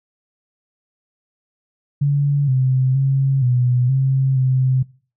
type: tone with pitch steps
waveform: sine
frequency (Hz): 142.7 / 130.1 / 135.6 / 124.2 / 133.6 / 130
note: D3 / C3 / C#3 / B2 / C3 / C3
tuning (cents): -49 / -9 / -38 / +10 / +36 / -11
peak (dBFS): -13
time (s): 2.01-4.83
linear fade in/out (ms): 10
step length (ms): 470
effects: noise-tail reverb RT60 0.4 s tail -22 dB re dry